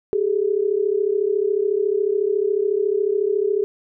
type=tone pair together; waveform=sine; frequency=392 / 426 Hz; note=G4 / G#4; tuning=0 / +44 cents; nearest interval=minor second; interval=144 cents; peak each=-20 dBFS; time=0.13-3.64 s; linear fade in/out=0 ms; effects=none